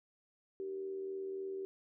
sine tone with amplitude modulation, 386 Hz, G4, 27 cents flat, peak -36 dBFS, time 0.6-1.65 s, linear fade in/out 0 ms, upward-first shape sine, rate 83.5 Hz, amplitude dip 45%, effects none

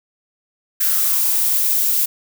violet noise with high-pass filter sweep, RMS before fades -17 dBFS, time 0.8-2.06 s, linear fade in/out 10 ms, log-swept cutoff 1600 to 350 Hz, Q 5.6, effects none

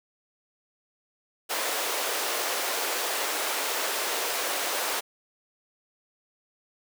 pink high-pass noise, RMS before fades -29 dBFS, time 1.49-5.01 s, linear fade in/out 20 ms, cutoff 420 Hz, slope 24 dB/octave, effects none

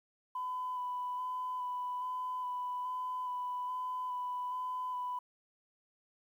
sine tone with vibrato, 1000 Hz, B5, 21 cents sharp, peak -34 dBFS, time 0.35-5.19 s, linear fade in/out 5 ms, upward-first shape square, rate 1.2 Hz, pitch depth 12 cents each way, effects tanh soft clip ceiling -30 dBFS + 11-bit

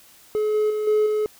triangle tone with level steps, 426.4 Hz, G#4, 46 cents sharp, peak -17 / -15 / -20 / -13 / -17 dBFS, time 0.35-1.26 s, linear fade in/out 0 ms, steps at 0.54 / 0.7 / 0.87 / 1.06 s, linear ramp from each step 5 ms, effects tanh soft clip ceiling -10 dBFS + white hiss -51 dBFS RMS until 1.39 s

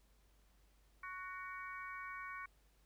harmonic tone with a mistuned harmonic, 370 Hz, F#4, in tune, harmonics 3 / 4 / 5 / 6, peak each -48 / -50 / -53 / -51 dBFS, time 1.03-2.46 s, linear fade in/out 5 ms, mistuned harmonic 6, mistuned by +26 cents, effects added 50 Hz sine -68 dBFS peak until 2.85 s + pink hiss -75 dBFS RMS until 2.85 s

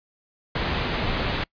pink low-pass noise, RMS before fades -26 dBFS, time 0.55-1.44 s, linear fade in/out 5 ms, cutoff 4400 Hz, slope 48 dB/octave, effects noise-tail reverb RT60 0.1 s tail -26 dB re dry + resampled to 11025 Hz

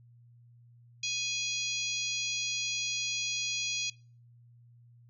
harmonic tone with a mistuned harmonic, 830.6 Hz, G#5, in tune, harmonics 3 / 4 / 5 / 6 / 7 / 8, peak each -36 / -37 / -38 / -39 / -39 / -40 dBFS, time 1.03-3.9 s, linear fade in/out 5 ms, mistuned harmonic 6, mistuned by -63 cents, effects noise-tail reverb RT60 0.4 s tail -23 dB re dry + added 119 Hz sine -55 dBFS peak until 5.09 s

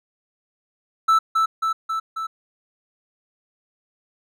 triangle tone with echo, 1318.5 Hz, E6, in tune, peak -11 dBFS, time 1.08-1.19 s, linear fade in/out 10 ms, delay 270 ms, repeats 4, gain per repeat -3 dB, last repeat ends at 2.27 s, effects none

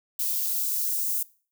violet noise with high-pass filter sweep, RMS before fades -27 dBFS, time 0.19-1.23 s, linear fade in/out 5 ms, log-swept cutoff 2800 to 6800 Hz, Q 0.97, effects noise-tail reverb RT60 0.4 s tail -21 dB re dry

